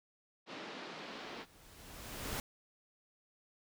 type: band-pass noise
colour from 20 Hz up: pink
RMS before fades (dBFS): -47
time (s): 0.46-1.46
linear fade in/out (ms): 50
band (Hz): 200 to 4500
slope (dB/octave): 24
type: noise with exponential growth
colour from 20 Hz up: pink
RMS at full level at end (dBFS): -38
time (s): 0.97-2.4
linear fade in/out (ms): 1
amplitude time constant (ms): 310
effects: none